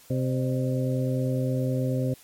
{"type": "harmonic tone with a mistuned harmonic", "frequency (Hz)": 129.6, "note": "C3", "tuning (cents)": -16, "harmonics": [1, 2, 3, 4, 5], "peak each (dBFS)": [-25, -29, -36, -31, -38], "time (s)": [0.1, 2.14], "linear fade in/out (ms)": 5, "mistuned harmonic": 5, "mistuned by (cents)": -110, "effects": ["white hiss -53 dBFS RMS until 2.23 s", "MP3 64 kbps"]}